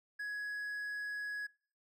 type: tone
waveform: triangle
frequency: 1674 Hz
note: G#6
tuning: 13 cents sharp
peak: -36 dBFS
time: 0.19-1.47 s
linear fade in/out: 10 ms
effects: noise-tail reverb RT60 0.5 s tail -25 dB re dry